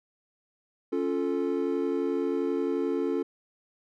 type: chord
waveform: triangle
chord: Db augmented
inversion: none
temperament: equal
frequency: 277.2 / 349.2 / 440 Hz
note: Db4 / F4 / A4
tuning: 0 / 0 / 0 cents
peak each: -28 dBFS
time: 0.92-3.23 s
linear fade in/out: 10 ms
effects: none